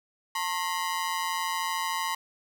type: ring-modulated tone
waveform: sawtooth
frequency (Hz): 990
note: B5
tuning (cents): +4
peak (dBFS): -21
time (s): 0.35-2.15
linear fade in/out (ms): 5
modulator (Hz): 86.5
effects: none